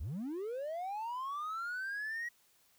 triangle linear sweep, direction up, 55 to 1920 Hz, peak -34 dBFS, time 0-2.29 s, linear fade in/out 10 ms, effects tanh soft clip ceiling -31 dBFS + white hiss -69 dBFS RMS until 2.78 s

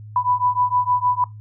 sine beating tone pair, 987.8 / 994.3 Hz, B5 / B5, 0 / +11 cents, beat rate 6.5 Hz, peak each -20 dBFS, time 0.16-1.24 s, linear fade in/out 2 ms, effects noise-tail reverb RT60 0.2 s tail -21 dB re dry + added 106 Hz sine -35 dBFS peak until 1.4 s

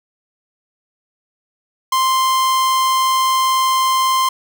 45% pulse tone, 1046.5 Hz, C6, in tune, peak -13 dBFS, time 1.92-4.29 s, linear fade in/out 5 ms, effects none

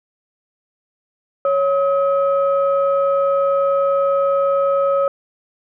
sine tone pair together, 554.4 / 1275.1 Hz, C#5 / D#6, 0 / +42 cents, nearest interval octave + major second, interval 1442 cents, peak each -14 / -20 dBFS, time 1.45-5.08 s, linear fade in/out 2 ms, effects tanh soft clip ceiling -6 dBFS

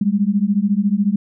sine beating tone pair, 196 / 210 Hz, G3 / G#3, 0 / +19 cents, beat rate 14 Hz, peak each -17 dBFS, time 0.01-1.16 s, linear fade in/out 5 ms, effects none

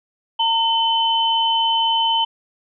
sine tone pair together, 911 / 3048 Hz, A#5 / G7, -40 / -49 cents, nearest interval octave + major sixth, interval 2091 cents, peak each -18 / -18 dBFS, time 0.39-2.25 s, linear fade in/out 10 ms, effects none

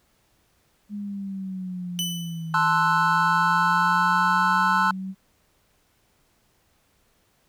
sine exponential two-way sweep, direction down then up, 207.7 to 159.7 to 191.3 Hz, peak -29 dBFS, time 0.89-5.15 s, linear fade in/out 50 ms, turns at 2.58 s
sawtooth tone with exponential decay, 2996 Hz, F#7, 21 cents sharp, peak -20 dBFS, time 1.99-2.64 s, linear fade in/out 0 ms, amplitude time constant 140 ms
triangle chord, F# half-diminished seventh, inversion first, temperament equal, 880 / 1046.5 / 1318.5 / 1480 Hz, A5 / C6 / E6 / F#6, 0 / 0 / 0 / 0 cents, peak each -22 dBFS, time 2.54-4.91 s, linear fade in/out 2 ms
effects pink hiss -65 dBFS RMS until 7.48 s

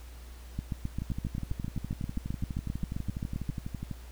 two click trains, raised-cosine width 5 ms, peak -20 / -22 dBFS, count 23 / 36, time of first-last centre 0.59-3.492 / 1.02-3.913 s, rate 7.58 / 12.1 Hz, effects added 60 Hz sine -44 dBFS peak until 4.11 s + pink hiss -55 dBFS RMS until 4.11 s

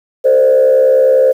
sine tone with frequency modulation, 523.3 Hz, C5, in tune, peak -5 dBFS, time 0.24-1.33 s, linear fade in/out 20 ms, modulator 70.1 Hz, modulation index 0.74, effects tanh soft clip ceiling -1 dBFS + 7-bit

